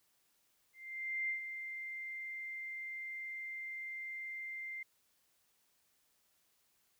sine tone with ADSR envelope, 2093 Hz, C7, in tune, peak -33 dBFS, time 0.73-4.83 s, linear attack 560 ms, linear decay 110 ms, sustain -8 dB, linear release 5 ms, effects white hiss -75 dBFS RMS until 6.99 s

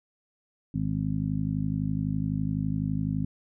harmonic tone, 51.91 Hz, G#1, in tune, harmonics 1 / 2 / 3 / 4 / 5, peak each -38 / -33 / -29 / -33 / -32 dBFS, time 0.74-3.25 s, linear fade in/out 5 ms, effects none

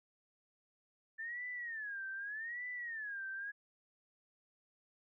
sine tone with vibrato, 1760 Hz, A6, in tune, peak -40 dBFS, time 1.18-3.52 s, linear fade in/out 20 ms, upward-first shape sine, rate 0.83 Hz, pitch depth 210 cents each way, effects none

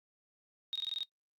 sine tone bursts, 3729 Hz, A#7, in tune, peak -32 dBFS, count 7, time 0.73-1.031 s, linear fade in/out 0 ms, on 25 ms, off 21 ms, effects noise-tail reverb RT60 0.1 s tail -18 dB re dry + Opus 48 kbps

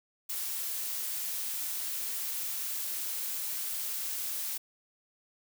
blue noise, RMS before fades -35 dBFS, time 0.29-4.58 s, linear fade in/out 10 ms, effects none

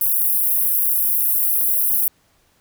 pink high-pass noise, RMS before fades -18 dBFS, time 0.01-2.08 s, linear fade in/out 2 ms, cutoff 11000 Hz, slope 48 dB/octave, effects pink hiss -60 dBFS RMS until 2.6 s

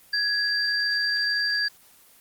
sine tone pair together, 1667 / 4715 Hz, G#6 / D8, +6 / +6 cents, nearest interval octave + tritone, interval 1800 cents, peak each -24 dBFS, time 0.13-1.68 s, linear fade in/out 5 ms, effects white hiss -54 dBFS RMS until 2.2 s + Opus 24 kbps

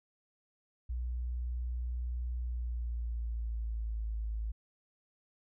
sine tone with pitch glide, 60.7 to 54.39 Hz, B1 to A1, -29 to -19 cents, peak -33 dBFS, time 0.89-4.52 s, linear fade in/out 10 ms, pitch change -190 cents, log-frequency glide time 2.39-4.05 s, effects none

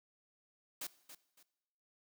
white noise with echo, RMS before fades -42 dBFS, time 0.81-0.87 s, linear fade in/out 5 ms, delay 280 ms, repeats 2, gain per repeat -11 dB, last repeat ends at 1.43 s, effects noise-tail reverb RT60 1.0 s tail -19 dB re dry + high-pass 150 Hz 12 dB/octave

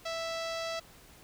sawtooth tone with low-pass filter, 659.3 Hz, E5, in tune, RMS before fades -36 dBFS, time 0.05-0.8 s, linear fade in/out 10 ms, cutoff 5100 Hz, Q 2.1, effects pink hiss -56 dBFS RMS until 1.23 s

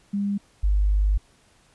sine tone pair in turn, 201.3 / 50.33 Hz, G3 / G1, +46 / +46 cents, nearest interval 2 octaves, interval 2400 cents, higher first, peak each -22 / -17 dBFS, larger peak second, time 0.13-0.38 / 0.63-1.18 s, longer second, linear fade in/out 10 ms, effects pink hiss -59 dBFS RMS until 1.74 s + resampled to 24000 Hz

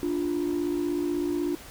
sine tone pair together, 293.7 / 349.9 Hz, D4 / F4, 0 / +3 cents, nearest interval minor third, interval 303 cents, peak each -26 dBFS, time 0.03-1.55 s, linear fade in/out 0 ms, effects tanh soft clip ceiling -21 dBFS + pink hiss -45 dBFS RMS until 1.7 s

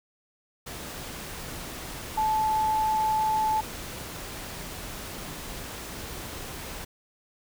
sine tone in noise, 869 Hz, A5, 22 cents flat, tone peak -22 dBFS, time 2.17-3.61 s, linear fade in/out 10 ms, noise pink, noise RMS -38 dBFS, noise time 0.66-6.85 s, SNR +13 dB, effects none

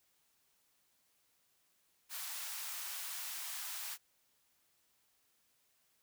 white high-pass noise, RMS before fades -43 dBFS, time 2.09-3.98 s, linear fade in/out 50 ms, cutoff 800 Hz, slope 24 dB/octave, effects white hiss -75 dBFS RMS until 6.02 s

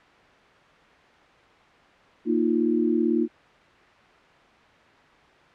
sine chord, Bb suspended fourth, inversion none, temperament equal, 233.1 / 311.1 / 349.2 Hz, Bb3 / Eb4 / F4, 0 / 0 / 0 cents, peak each -24 dBFS, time 2.25-3.28 s, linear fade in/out 50 ms, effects white hiss -53 dBFS RMS until 5.54 s + low-pass 2000 Hz 12 dB/octave

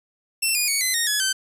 10% pulse tone with pitch steps, 2687 / 2450 / 2234 / 2036 / 1856.6 / 1692.7 / 1543.3 Hz, E7 / D#7 / C#7 / C7 / A#6 / G#6 / G6, +33 / -27 / +13 / -48 / -7 / +33 / -27 cents, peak -11 dBFS, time 0.42-1.33 s, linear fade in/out 10 ms, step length 130 ms, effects resampled to 32000 Hz + 8-bit

